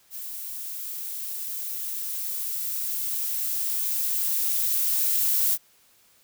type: noise with level ramp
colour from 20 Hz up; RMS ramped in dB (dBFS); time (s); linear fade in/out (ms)
violet; -36 to -22; 0.1-5.58; 50
effects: white hiss -60 dBFS RMS until 6.23 s